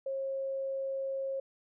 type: tone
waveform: sine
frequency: 540 Hz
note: C#5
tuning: 45 cents flat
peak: -32 dBFS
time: 0.06-1.4 s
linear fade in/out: 5 ms
effects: none